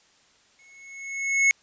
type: tone with exponential growth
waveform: square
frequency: 2190 Hz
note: C#7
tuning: 22 cents flat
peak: -15 dBFS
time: 0.59-1.51 s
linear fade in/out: 0 ms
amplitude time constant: 200 ms
effects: white hiss -60 dBFS RMS until 1.62 s + resampled to 16000 Hz